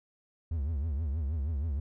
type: tone with vibrato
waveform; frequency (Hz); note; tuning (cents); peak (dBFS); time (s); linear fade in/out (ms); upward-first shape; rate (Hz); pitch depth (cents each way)
triangle; 74.9; D2; +35; -27; 0.51-1.8; 5; triangle; 6.3; 240
effects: none